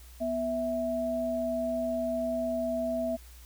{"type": "tone pair together", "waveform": "sine", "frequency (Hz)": [245.7, 656], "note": ["B3", "E5"], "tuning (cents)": [-9, -9], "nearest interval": "octave + perfect fourth", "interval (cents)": 1700, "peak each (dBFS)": [-33, -29], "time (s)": [0.2, 3.17], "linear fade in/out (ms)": 20, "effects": ["added 60 Hz sine -48 dBFS peak until 3.45 s", "white hiss -56 dBFS RMS until 3.45 s"]}